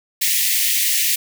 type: high-pass noise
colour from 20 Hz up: white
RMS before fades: -18 dBFS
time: 0.21-1.16 s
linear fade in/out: 10 ms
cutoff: 1800 Hz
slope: 96 dB/octave
effects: none